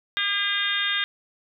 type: harmonic tone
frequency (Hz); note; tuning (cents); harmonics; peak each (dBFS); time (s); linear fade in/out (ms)
404.2; G#4; -47; 3 / 4 / 5 / 6 / 7 / 8 / 9; -35 / -27 / -30 / -35 / -34 / -30 / -27; 0.17-1.04; 0
effects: none